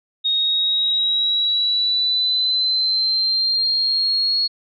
sine exponential sweep, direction up, 3729 to 4332 Hz, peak -16 dBFS, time 0.24-4.48 s, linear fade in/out 20 ms, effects none

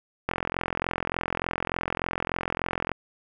click train, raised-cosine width 0.5 ms, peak -11 dBFS, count 115, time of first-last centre 0.29-2.917 s, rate 43.4 Hz, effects none

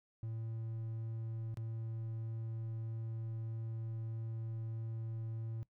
triangle tone with dropouts, 112.7 Hz, A2, 42 cents sharp, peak -37 dBFS, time 0.23-5.63 s, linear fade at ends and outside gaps 0 ms, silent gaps 1.543-1.572 s, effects noise-tail reverb RT60 0.1 s tail -20 dB re dry

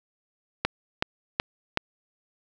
click train, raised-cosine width 0.3 ms, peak -6 dBFS, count 4, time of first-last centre 0.65-1.774 s, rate 2.67 Hz, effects none

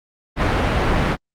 pink low-pass noise, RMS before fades -18 dBFS, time 0.36-1.17 s, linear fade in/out 50 ms, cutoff 2400 Hz, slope 12 dB/octave, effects Opus 32 kbps

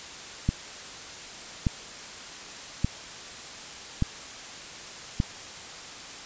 click train, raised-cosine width 5 ms, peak -10 dBFS, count 5, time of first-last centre 0.49-5.201 s, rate 0.849 Hz, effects white hiss -41 dBFS RMS until 6.25 s + resampled to 16000 Hz

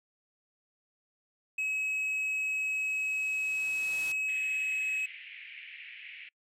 triangle tone, 2561 Hz, D#7, 49 cents sharp, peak -28 dBFS, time 1.58-5.06 s, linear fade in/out 5 ms
white noise with exponential growth, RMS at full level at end -42 dBFS, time 1.91-4.12 s, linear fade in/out 2 ms, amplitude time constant 480 ms
white band-pass noise, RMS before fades -47 dBFS, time 4.28-6.29 s, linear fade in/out 5 ms, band 2000 to 2700 Hz, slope 48 dB/octave
effects noise-tail reverb RT60 0.1 s tail -26 dB re dry + low-pass 12000 Hz 12 dB/octave

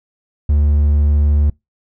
triangle tone, 73.42 Hz, D2, in tune, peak -8 dBFS, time 0.49-1.5 s, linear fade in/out 5 ms, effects noise-tail reverb RT60 0.2 s tail -25 dB re dry

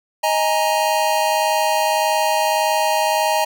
square chord, D# suspended fourth, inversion none, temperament equal with one note detuned, 626.9 / 830.6 / 932.3 Hz, D#5 / G#5 / A#5, +13 / 0 / 0 cents, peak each -21 dBFS, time 0.23-3.45 s, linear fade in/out 10 ms, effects none

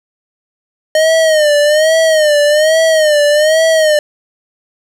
square tone with vibrato, 616 Hz, D#5, 17 cents flat, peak -8 dBFS, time 0.95-3.99 s, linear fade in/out 2 ms, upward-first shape sine, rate 1.2 Hz, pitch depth 91 cents each way, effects low-pass 10000 Hz 12 dB/octave + 7-bit

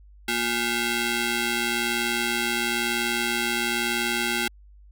10% pulse ring-modulated tone, 591 Hz, D5, 11 cents sharp, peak -12 dBFS, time 0.28-4.48 s, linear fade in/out 5 ms, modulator 947 Hz, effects added 50 Hz sine -47 dBFS peak until 4.91 s

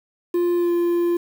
triangle tone with pitch glide, 349.2 to 345.6 Hz, F4 to F4, 0 to -18 cents, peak -15 dBFS, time 0.34-1.17 s, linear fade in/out 5 ms, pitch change -18 cents, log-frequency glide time 0.57-0.72 s, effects 7-bit

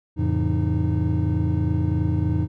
triangle tone cluster, 87.3 / 110.5 / 139.5 / 169.1 / 307.5 Hz, F2 / A2 / C#3 / E3 / D#4, 0 / +8 / +11 / +44 / -20 cents, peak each -21 / -23 / -26 / -26 / -25 dBFS, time 0.16-2.48 s, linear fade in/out 50 ms, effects none

